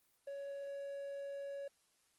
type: tone with quantisation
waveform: triangle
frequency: 559 Hz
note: C#5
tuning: 14 cents sharp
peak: -40 dBFS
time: 0.27-1.68 s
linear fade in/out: 5 ms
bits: 11
effects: white hiss -75 dBFS RMS until 2.18 s + Opus 24 kbps